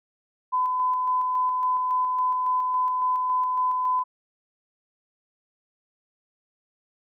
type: tone with tremolo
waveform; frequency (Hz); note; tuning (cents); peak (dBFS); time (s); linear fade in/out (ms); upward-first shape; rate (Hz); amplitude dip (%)
sine; 1010; B5; +39; -20; 0.52-4.04; 20; square; 3.6; 25
effects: none